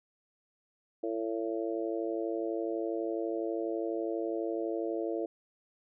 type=harmonic tone; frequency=112.1 Hz; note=A2; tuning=33 cents sharp; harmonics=3 / 4 / 5 / 6; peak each=-34 / -36 / -38 / -40 dBFS; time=1.03-5.26 s; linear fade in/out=5 ms; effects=none